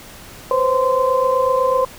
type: tone cluster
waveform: sine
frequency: 505 / 533 / 1034 Hz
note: B4 / C5 / C6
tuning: +39 / +32 / -21 cents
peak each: -18 dBFS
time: 0.51-1.85 s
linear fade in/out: 2 ms
effects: pink hiss -39 dBFS RMS until 1.98 s